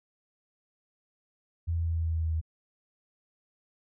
sine tone with pitch steps, 83.9 / 83.32 / 82.74 / 82.17 / 81.61 / 81.04 / 80.48 / 79.93 Hz, E2 / E2 / E2 / E2 / E2 / E2 / E2 / D#2, +31 / +19 / +7 / -5 / -17 / -29 / -41 / +47 cents, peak -26 dBFS, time 1.67-2.414 s, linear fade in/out 20 ms, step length 93 ms, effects none

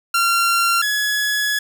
sawtooth tone pair in turn, 1375 / 1690.5 Hz, F6 / G#6, -27 / +30 cents, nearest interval major third, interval 357 cents, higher second, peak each -11 / -14 dBFS, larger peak first, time 0.14-0.82 / 0.82-1.59 s, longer second, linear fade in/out 5 ms, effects 8-bit

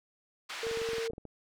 pink band-pass noise, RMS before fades -41 dBFS, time 0.49-1.08 s, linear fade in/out 10 ms, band 1200 to 4800 Hz, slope 12 dB/octave
sine tone, 456.3 Hz, A#4, 37 cents flat, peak -32 dBFS, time 0.63-1.11 s, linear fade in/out 2 ms
clicks, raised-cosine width 2 ms, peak -31 dBFS, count 11, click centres 0.668 / 0.713 / 0.773 / 0.817 / 0.889 / 0.933 / 0.983 / 1.101 / 1.134 / 1.181 / 1.253 s
effects none

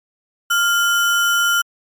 sine tone with sample-and-hold, 1396.9 Hz, F6, in tune, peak -13 dBFS, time 0.5-1.62 s, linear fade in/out 10 ms, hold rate 4410 Hz, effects MP3 96 kbps

